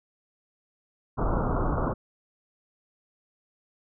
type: low-pass noise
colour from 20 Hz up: pink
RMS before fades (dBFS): -26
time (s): 1.17-1.94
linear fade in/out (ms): 20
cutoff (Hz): 1400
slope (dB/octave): 96
effects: none